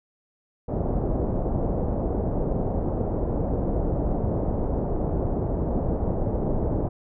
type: low-pass noise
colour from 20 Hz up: pink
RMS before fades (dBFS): -25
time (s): 0.68-6.89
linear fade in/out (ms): 10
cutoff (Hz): 700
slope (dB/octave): 24
effects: none